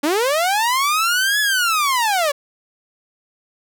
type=linear two-way sweep; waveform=sawtooth; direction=up then down; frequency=273.8 to 1720 to 551 Hz; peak=-12 dBFS; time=0.03-2.32 s; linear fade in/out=10 ms; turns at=1.4 s; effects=none